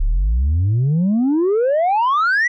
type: exponential sweep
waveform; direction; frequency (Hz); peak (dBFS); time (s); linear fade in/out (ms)
sine; up; 33.04 to 2001; -11; 0-2.48; 10
effects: tanh soft clip ceiling -12 dBFS